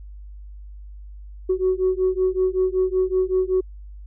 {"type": "beating tone pair", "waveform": "sine", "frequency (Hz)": [370, 375.3], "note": ["F#4", "F#4"], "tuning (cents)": [0, 25], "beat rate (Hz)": 5.3, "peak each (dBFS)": -20, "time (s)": [1.49, 3.61], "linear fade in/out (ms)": 10, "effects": ["tanh soft clip ceiling -12 dBFS", "added 50 Hz sine -36 dBFS peak until 4.06 s"]}